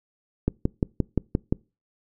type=click train; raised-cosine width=3 ms; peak=-8 dBFS; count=7; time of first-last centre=0.48-1.525 s; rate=5.74 Hz; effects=noise-tail reverb RT60 0.3 s tail -25 dB re dry